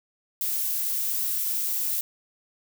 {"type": "noise", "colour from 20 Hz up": "violet", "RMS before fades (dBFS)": -27, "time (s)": [0.41, 2.01], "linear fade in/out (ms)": 2, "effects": []}